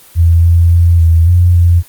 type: tone with pitch steps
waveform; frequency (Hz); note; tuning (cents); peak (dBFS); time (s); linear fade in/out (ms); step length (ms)
sine; 84 / 84.9 / 85.4 / 82.6 / 88.2 / 86.3; E2 / F2 / F2 / E2 / F2 / F2; +33 / -48 / -38 / +4 / +18 / -20; -4; 0.15-1.83; 50; 280
effects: white hiss -40 dBFS RMS until 1.88 s + Opus 24 kbps